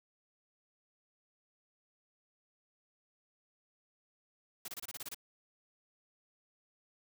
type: noise bursts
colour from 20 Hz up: white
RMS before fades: -43 dBFS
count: 9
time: 4.65-5.146 s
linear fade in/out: 5 ms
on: 32 ms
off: 26 ms
effects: none